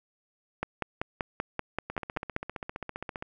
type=two click trains; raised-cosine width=0.5 ms; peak=-20 / -14 dBFS; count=21 / 10; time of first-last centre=1.9-3.225 / 0.63-2.364 s; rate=15.1 / 5.19 Hz; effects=none